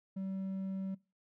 sine tone with hard clipping, 191.7 Hz, G3, 38 cents flat, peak -37 dBFS, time 0.16-0.95 s, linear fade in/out 10 ms, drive 3 dB, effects noise-tail reverb RT60 0.3 s tail -22 dB re dry

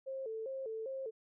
sine tone with vibrato, 486.3 Hz, B4, 27 cents flat, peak -38 dBFS, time 0.06-1.11 s, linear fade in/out 20 ms, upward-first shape square, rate 2.5 Hz, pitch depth 160 cents each way, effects none

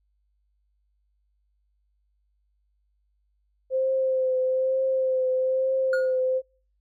sine tone with vibrato, 521 Hz, C5, 7 cents flat, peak -21 dBFS, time 3.7-6.42 s, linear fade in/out 50 ms, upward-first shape triangle, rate 1.1 Hz, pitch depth 26 cents each way
triangle tone with exponential decay, 1438 Hz, F#6, 50 cents flat, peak -22 dBFS, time 5.93-6.2 s, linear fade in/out 2 ms, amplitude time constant 58 ms
effects noise-tail reverb RT60 0.4 s tail -26 dB re dry + added 50 Hz sine -67 dBFS peak until 6.8 s

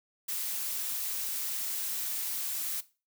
blue noise, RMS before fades -34 dBFS, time 0.28-2.81 s, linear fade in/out 10 ms, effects noise-tail reverb RT60 0.3 s tail -17 dB re dry

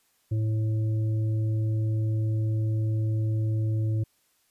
harmonic tone, 109.4 Hz, A2, 9 cents flat, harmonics 1 / 3 / 5, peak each -23 / -37 / -46 dBFS, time 0.31-4.04 s, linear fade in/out 10 ms, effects white hiss -68 dBFS RMS until 4.5 s + resampled to 32000 Hz

